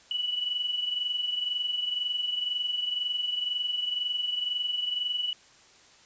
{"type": "tone pair together", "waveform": "sine", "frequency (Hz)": [2950, 2972], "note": ["F#7", "F#7"], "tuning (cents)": [-6, 7], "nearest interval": "unison", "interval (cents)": 13, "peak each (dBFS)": [-28, -35], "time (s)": [0.11, 5.33], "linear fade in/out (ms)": 2, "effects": ["white hiss -56 dBFS RMS until 6.05 s", "resampled to 16000 Hz"]}